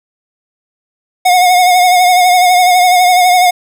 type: tone with vibrato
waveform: square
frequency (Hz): 724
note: F#5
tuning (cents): -38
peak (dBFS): -6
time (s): 1.25-3.51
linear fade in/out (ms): 10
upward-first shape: triangle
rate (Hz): 12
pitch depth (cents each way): 48
effects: none